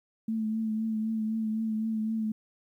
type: tone with vibrato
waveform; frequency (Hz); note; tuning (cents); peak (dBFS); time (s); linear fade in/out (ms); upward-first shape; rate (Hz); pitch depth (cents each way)
sine; 220; A3; 0; -27; 0.28-2.32; 5; triangle; 3.9; 34
effects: 11-bit